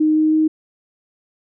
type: tone with pitch steps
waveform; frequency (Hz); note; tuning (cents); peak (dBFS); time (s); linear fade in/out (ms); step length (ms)
sine; 309.3 / 311.1 / 312.9; D#4 / D#4 / D#4; -10 / 0 / +10; -12; 0-0.48; 10; 160
effects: none